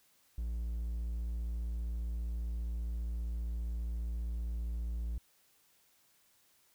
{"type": "tone", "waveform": "triangle", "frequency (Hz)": 57.5, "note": "A#1", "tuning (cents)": -23, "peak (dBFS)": -32, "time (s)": [0.38, 5.18], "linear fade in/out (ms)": 0, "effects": ["white hiss -69 dBFS RMS until 6.74 s"]}